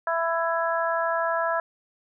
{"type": "harmonic tone", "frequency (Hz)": 332.2, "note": "E4", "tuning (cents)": 13, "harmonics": [2, 3, 4, 5], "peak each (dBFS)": [-26, -28, -29, -30], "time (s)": [0.07, 1.6], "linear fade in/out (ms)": 2, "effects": []}